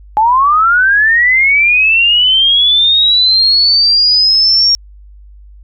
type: linear sweep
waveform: sine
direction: up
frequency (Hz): 836 to 5588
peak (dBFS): -6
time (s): 0.17-4.75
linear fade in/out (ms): 0
effects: added 50 Hz sine -34 dBFS peak until 5.63 s